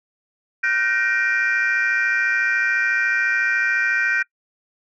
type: tone cluster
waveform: sine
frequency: 1427 / 1541 / 1871 / 2383 Hz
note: F6 / G6 / A#6 / D7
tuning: +37 / -30 / +6 / +25 cents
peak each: -25 / -19 / -22 / -23 dBFS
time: 0.63-4.23 s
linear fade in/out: 10 ms
effects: noise-tail reverb RT60 0.1 s tail -25 dB re dry + tanh soft clip ceiling -11 dBFS